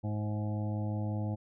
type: harmonic tone with a mistuned harmonic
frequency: 105.5 Hz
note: G#2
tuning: 28 cents sharp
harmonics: 1 / 2 / 3 / 5 / 6 / 7 / 8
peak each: -32 / -38 / -42 / -46 / -48 / -49 / -50 dBFS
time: 0.03-1.36 s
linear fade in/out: 20 ms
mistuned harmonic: 6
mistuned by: +19 cents
effects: none